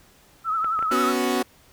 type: tone with vibrato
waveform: sine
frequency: 1300 Hz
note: E6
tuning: 24 cents flat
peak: -21 dBFS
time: 0.44-1.14 s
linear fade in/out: 50 ms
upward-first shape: triangle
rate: 11 Hz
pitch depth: 71 cents each way
type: clicks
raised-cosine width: 0.5 ms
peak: -19 dBFS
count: 4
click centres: 0.645 / 0.791 / 0.826 / 0.912 s
type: chord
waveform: sawtooth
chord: B suspended second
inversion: none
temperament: equal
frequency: 246.9 / 277.2 / 370 Hz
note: B3 / C#4 / F#4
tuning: 0 / 0 / 0 cents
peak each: -21 / -23 / -21 dBFS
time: 0.91-1.43 s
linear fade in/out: 10 ms
effects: pink hiss -55 dBFS RMS until 1.72 s